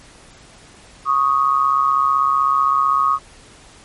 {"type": "tone pair together", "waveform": "sine", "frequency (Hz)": [1108.7, 1244.5], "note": ["C#6", "D#6"], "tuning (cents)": [0, 0], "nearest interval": "major second", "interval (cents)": 200, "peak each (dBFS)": -16, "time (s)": [1.05, 3.19], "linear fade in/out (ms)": 50, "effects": ["pink hiss -45 dBFS RMS until 3.84 s", "MP3 48 kbps"]}